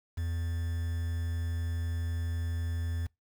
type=tone with quantisation; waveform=triangle; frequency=84 Hz; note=E2; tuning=33 cents sharp; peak=-28 dBFS; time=0.17-3.07 s; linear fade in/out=10 ms; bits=8; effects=noise-tail reverb RT60 0.2 s tail -25 dB re dry